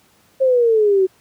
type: exponential sweep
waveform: sine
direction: down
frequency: 538 to 370 Hz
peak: -11 dBFS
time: 0.4-1.07 s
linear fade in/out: 20 ms
effects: pink hiss -55 dBFS RMS until 1.2 s + high-pass 100 Hz 12 dB/octave